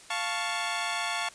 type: chord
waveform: 15% pulse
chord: F augmented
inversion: none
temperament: equal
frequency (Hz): 698.5 / 880 / 1108.7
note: F5 / A5 / C#6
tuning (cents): 0 / 0 / 0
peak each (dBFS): -27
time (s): 0.1-1.29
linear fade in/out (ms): 5
effects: white hiss -51 dBFS RMS until 1.34 s + resampled to 22050 Hz